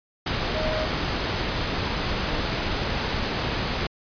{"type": "tone in noise", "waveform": "sine", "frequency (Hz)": 625, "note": "D#5", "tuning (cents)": 8, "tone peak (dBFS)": -27, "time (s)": [0.54, 0.86], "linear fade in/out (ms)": 5, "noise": "pink", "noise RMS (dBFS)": -26, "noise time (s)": [0.26, 3.87], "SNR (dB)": -4, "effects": ["resampled to 11025 Hz"]}